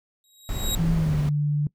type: tone with exponential growth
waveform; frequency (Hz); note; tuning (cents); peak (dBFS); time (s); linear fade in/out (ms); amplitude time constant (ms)
20% pulse; 3818; A#7; +41; -17; 0.24-0.75; 1; 110
type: noise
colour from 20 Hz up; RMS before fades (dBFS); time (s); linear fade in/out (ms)
brown; -28; 0.49-1.29; 0
type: tone with pitch glide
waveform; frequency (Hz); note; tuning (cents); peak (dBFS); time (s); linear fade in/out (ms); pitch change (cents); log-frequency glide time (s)
sine; 165.2 to 147.18; E3 to D3; +4 to +4; -20; 0.79-1.67; 2; -200; 0.94-1.2
effects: noise-tail reverb RT60 0.1 s tail -22 dB re dry